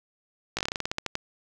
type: slowing click train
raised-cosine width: 0.2 ms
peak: -11 dBFS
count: 14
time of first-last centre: 0.57-1.154 s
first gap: 17 ms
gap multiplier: 1.15
effects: none